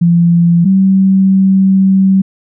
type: tone pair in turn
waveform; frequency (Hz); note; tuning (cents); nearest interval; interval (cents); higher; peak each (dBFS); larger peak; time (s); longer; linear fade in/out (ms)
sine; 170.9 / 191.83; F3 / G3; -37 / -37; major second; 200; second; -5; neither; 0.01-0.65 / 0.65-2.22; second; 10
effects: none